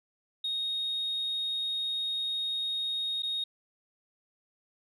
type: tone with dropouts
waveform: sine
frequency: 3729 Hz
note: A#7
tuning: in tune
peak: -28 dBFS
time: 0.44-3.44 s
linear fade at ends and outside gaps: 5 ms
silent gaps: 3.223-3.231 s
effects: tanh soft clip ceiling -26 dBFS